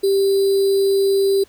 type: tone with sample-and-hold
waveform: sine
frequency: 392.3 Hz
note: G4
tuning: 1 cent sharp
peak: -13 dBFS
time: 0.03-1.44 s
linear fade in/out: 10 ms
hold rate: 4410 Hz
effects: pink hiss -52 dBFS RMS until 1.48 s